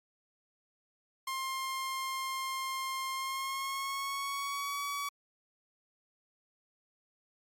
sawtooth tone with pitch glide, 1060 to 1136.1 Hz, C6 to C#6, +22 to +42 cents, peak -30 dBFS, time 1.27-5.09 s, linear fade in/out 5 ms, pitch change +120 cents, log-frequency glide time 3.13-4.81 s, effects MP3 64 kbps

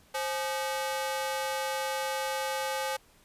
sawtooth ring-modulated tone, 690 Hz, F5, 21 cents flat, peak -23 dBFS, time 0.14-2.97 s, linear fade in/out 10 ms, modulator 160 Hz, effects pink hiss -61 dBFS RMS until 3.24 s + resampled to 32000 Hz

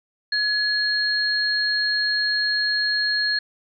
sine tone pair together, 1692 / 4260 Hz, G#6 / C8, +32 / +30 cents, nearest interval octave + major third, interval 1598 cents, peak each -22 dBFS, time 0.32-3.39 s, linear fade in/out 5 ms, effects none

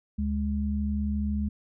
sine tone pair together, 73.14 / 207.7 Hz, D2 / G#3, -7 / 0 cents, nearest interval octave + tritone, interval 1807 cents, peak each -28 dBFS, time 0.18-1.49 s, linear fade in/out 10 ms, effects none

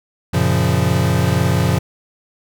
square chord, Gb major seventh, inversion none, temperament equal, 92.5 / 116.54 / 138.59 / 174.61 Hz, Gb2 / Bb2 / Db3 / F3, 0 / 0 / 0 / 0 cents, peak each -20 dBFS, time 0.33-1.79 s, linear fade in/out 10 ms, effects none

